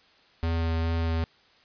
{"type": "tone with vibrato", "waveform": "square", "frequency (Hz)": 82.41, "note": "E2", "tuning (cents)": 0, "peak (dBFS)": -25, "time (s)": [0.43, 1.24], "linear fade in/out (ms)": 0, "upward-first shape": "sine", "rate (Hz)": 2.4, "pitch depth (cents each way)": 11, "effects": ["white hiss -59 dBFS RMS until 1.64 s", "resampled to 11025 Hz"]}